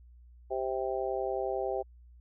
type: harmonic tone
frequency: 130.9 Hz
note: C3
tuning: 1 cent sharp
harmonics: 3 / 4 / 5 / 6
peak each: -34 / -35 / -36 / -37 dBFS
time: 0.5-1.83 s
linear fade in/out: 20 ms
effects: added 60 Hz sine -52 dBFS peak until 2.2 s